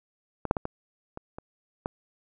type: clicks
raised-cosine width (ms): 1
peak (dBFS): -16 / -6 / -15 / -17 / -23 / -24 / -15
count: 7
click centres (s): 0.453 / 0.511 / 0.568 / 0.654 / 1.174 / 1.385 / 1.859
effects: none